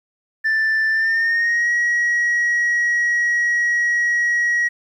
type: tone with pitch glide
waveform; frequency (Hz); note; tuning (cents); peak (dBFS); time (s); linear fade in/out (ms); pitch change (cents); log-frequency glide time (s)
sine; 1768 to 1905.9; A6 to A#6; +8 to +38; -13; 0.44-4.69; 20; +130; 0.9-1.71
effects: tanh soft clip ceiling -14 dBFS + 9-bit